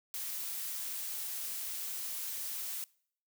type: noise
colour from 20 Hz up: blue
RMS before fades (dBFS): -39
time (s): 0.14-2.84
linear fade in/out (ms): 0
effects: noise-tail reverb RT60 0.6 s tail -24 dB re dry